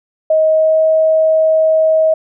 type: tone with pitch glide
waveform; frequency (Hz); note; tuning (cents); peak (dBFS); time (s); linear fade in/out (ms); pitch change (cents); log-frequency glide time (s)
sine; 630 to 635.1; D#5 to D#5; +21 to +35; -8; 0.3-2.14; 5; +14; 0.49-0.84
effects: none